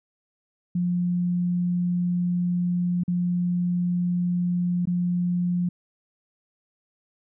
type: tone with dropouts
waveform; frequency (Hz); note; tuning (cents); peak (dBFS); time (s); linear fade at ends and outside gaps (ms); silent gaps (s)
sine; 176.8; F3; +22; -21; 0.75-5.69; 5; 3.036-3.079 / 4.855-4.872
effects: none